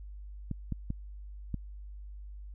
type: clicks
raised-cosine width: 5 ms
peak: -21 dBFS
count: 4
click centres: 0.513 / 0.723 / 0.904 / 1.543 s
effects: added 50 Hz sine -42 dBFS peak until 2.54 s